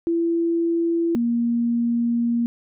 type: tone pair in turn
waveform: sine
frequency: 335.9 / 235.6 Hz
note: E4 / A#3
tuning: +33 / +19 cents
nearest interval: tritone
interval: 614 cents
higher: first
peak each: -18 dBFS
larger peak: neither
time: 0.07-1.15 / 1.15-2.46 s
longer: second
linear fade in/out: 0 ms
effects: none

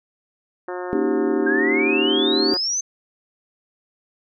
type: harmonic tone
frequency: 180 Hz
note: F#3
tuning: 47 cents flat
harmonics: 2 / 3 / 4 / 5 / 6 / 7 / 8 / 9 / 10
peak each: -29 / -33 / -35 / -37 / -39 / -40 / -41 / -42 / -43 dBFS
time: 0.68-2.57 s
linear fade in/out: 2 ms
type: chord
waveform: sine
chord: Eb dominant seventh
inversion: second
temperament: equal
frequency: 233.1 / 277.2 / 311.1 / 392 Hz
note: Bb3 / Db4 / Eb4 / G4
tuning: 0 / 0 / 0 / 0 cents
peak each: -27 / -25 / -23 / -21 dBFS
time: 0.93-2.54 s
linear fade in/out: 0 ms
type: exponential sweep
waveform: sine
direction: up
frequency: 1575 to 6330 Hz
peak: -20 dBFS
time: 1.46-2.81 s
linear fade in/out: 10 ms
effects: none

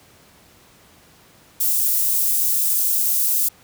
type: high-pass noise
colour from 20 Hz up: white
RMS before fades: -19 dBFS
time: 1.6-3.49 s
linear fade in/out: 10 ms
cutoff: 10000 Hz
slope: 12 dB/octave
effects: pink hiss -51 dBFS RMS until 3.63 s + high-pass 60 Hz 12 dB/octave

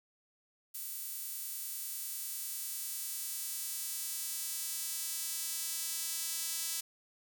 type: tone with high-pass filter sweep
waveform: sawtooth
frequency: 330 Hz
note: E4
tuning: 2 cents sharp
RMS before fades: -39 dBFS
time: 0.74-6.81 s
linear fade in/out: 10 ms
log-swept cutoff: 12000 to 6200 Hz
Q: 0.71
effects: none

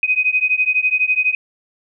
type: beating tone pair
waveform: sine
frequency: 2502 / 2514 Hz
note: D#7 / D#7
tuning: +9 / +17 cents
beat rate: 12 Hz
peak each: -17 dBFS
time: 0.03-1.35 s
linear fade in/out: 2 ms
effects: none

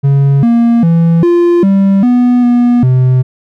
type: tone with pitch steps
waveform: triangle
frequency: 139.2 / 234.1 / 166.8 / 346.7 / 195.7 / 245.8 / 242.1 / 128.1 Hz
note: C#3 / A#3 / E3 / F4 / G3 / B3 / B3 / C3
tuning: +8 / +8 / +21 / -13 / -3 / -8 / -34 / -36 cents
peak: -3 dBFS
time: 0.03-3.23 s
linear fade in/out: 20 ms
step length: 400 ms
effects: none

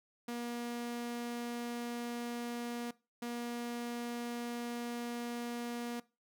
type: tone bursts at uneven times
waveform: sawtooth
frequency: 238.5 Hz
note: A#3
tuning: 40 cents sharp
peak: -34 dBFS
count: 2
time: 0.28-2.91 / 3.22-6 s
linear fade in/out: 5 ms
effects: noise-tail reverb RT60 0.3 s tail -21 dB re dry

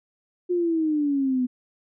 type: exponential sweep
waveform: sine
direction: down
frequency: 360.9 to 247 Hz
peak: -20 dBFS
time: 0.49-1.47 s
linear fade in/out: 20 ms
effects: none

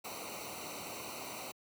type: noise with comb filter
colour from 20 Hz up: pink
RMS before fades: -44 dBFS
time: 0.04-1.52 s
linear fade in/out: 10 ms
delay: 0.59 ms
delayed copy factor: -0.9
effects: high-pass 80 Hz 12 dB/octave

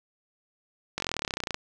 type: slowing click train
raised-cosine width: 0.2 ms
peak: -12 dBFS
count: 21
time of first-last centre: 0.98-1.544 s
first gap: 21 ms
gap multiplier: 1.03
effects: none

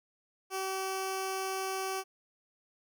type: tone with notch filter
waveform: 10% pulse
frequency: 382 Hz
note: G4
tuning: 45 cents flat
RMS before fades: -35 dBFS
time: 0.5-2.04 s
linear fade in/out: 50 ms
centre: 1800 Hz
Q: 1.6
effects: none

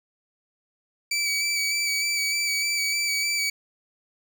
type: tone with vibrato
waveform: 20% pulse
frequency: 2299 Hz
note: D7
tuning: 37 cents flat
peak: -18 dBFS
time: 1.11-3.5 s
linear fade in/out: 5 ms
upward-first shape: square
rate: 3.3 Hz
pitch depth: 18 cents each way
effects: none

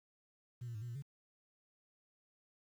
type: tone with pitch steps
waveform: sine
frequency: 121.3 / 117.6 / 106.3 / 121 / 117.8 / 139.8 Hz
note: B2 / A#2 / G#2 / B2 / A#2 / C#3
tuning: -31 / +16 / +41 / -35 / +19 / +15 cents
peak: -40 dBFS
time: 0.61-1.024 s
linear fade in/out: 10 ms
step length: 69 ms
effects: tanh soft clip ceiling -38 dBFS + 11-bit

